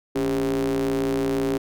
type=ring-modulated tone; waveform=square; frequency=62 Hz; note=B1; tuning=7 cents sharp; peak=-19 dBFS; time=0.15-1.58 s; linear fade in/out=10 ms; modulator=339 Hz; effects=none